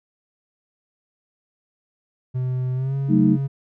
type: tone with pitch glide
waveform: triangle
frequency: 127.5 to 137.44 Hz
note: C3 to C#3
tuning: -44 to -14 cents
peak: -19 dBFS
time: 2.34-3.48 s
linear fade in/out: 20 ms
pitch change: +130 cents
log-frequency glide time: 2.74-2.95 s
type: chord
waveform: sine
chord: D# diminished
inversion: first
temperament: equal with one note detuned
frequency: 186.39 / 220 / 311.1 Hz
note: F#3 / A3 / D#4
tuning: +13 / 0 / 0 cents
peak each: -18 dBFS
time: 3.08-3.38 s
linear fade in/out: 50 ms
effects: none